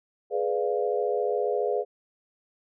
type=chord; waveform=sine; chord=G# diminished seventh; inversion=none; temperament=equal with one note detuned; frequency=419.6 / 493.9 / 587.3 / 698.5 Hz; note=G#4 / B4 / D5 / F5; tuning=+18 / 0 / 0 / 0 cents; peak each=-27 / -28 / -32 / -32 dBFS; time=0.3-1.85 s; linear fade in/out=50 ms; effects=none